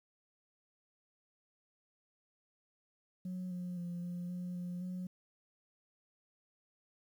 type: tone with pitch steps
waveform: sine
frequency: 183 / 178.9 / 174.3 / 176.3 / 179 / 177.5 / 182.2 Hz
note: F#3 / F3 / F3 / F3 / F3 / F3 / F#3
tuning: -19 / +42 / -3 / +17 / +43 / +28 / -26 cents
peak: -36 dBFS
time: 3.25-5.07 s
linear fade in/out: 5 ms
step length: 260 ms
effects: tanh soft clip ceiling -36 dBFS + 11-bit